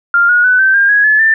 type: tone with pitch steps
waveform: sine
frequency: 1396.9 / 1446.2 / 1497.2 / 1550 / 1604.6 / 1661.2 / 1719.8 / 1780.4 Hz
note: F6 / F#6 / F#6 / G6 / G6 / G#6 / A6 / A6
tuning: 0 / -40 / +20 / -20 / +40 / 0 / -40 / +20 cents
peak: -6 dBFS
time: 0.14-1.34 s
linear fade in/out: 2 ms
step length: 150 ms
effects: none